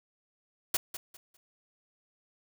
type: noise with echo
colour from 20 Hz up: white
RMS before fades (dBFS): -27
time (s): 0.74-0.77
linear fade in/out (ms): 5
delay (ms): 200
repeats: 3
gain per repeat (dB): -12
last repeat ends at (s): 1.37
effects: none